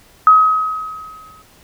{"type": "tone with exponential decay", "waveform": "sine", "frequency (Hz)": 1270, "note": "D#6", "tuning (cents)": 35, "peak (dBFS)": -3, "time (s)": [0.27, 1.42], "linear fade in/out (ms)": 1, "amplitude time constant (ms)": 250, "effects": ["pink hiss -48 dBFS RMS until 1.63 s"]}